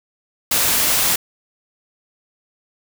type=noise; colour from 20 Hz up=white; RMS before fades=-17 dBFS; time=0.51-1.16 s; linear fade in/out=5 ms; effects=none